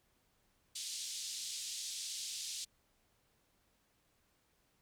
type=band-pass noise; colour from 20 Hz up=pink; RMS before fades=-43 dBFS; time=0.75-2.65 s; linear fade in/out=10 ms; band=3600 to 8900 Hz; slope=24 dB/octave; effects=pink hiss -75 dBFS RMS until 4.81 s